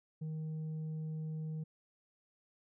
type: tone with tanh clipping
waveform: sine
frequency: 156.8 Hz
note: D#3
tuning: 14 cents sharp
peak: -38 dBFS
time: 0.21-1.64 s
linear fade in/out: 10 ms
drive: 3 dB
effects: none